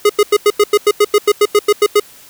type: tone bursts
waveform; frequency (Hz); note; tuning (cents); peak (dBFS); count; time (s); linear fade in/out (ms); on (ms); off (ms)
square; 415.3; G#4; 0; -7; 15; 0.05-1.999; 5; 45; 91
effects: white hiss -41 dBFS RMS until 2.29 s